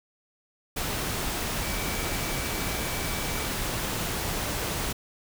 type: tone in noise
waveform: sine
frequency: 2300 Hz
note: D7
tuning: 37 cents flat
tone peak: -40 dBFS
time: 1.62-3.48 s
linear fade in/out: 10 ms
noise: pink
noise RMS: -30 dBFS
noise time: 0.76-4.93 s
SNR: -13 dB
effects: none